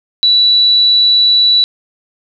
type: tone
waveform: sine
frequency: 3944 Hz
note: B7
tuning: 3 cents flat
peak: -6 dBFS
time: 0.23-1.64 s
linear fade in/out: 0 ms
effects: none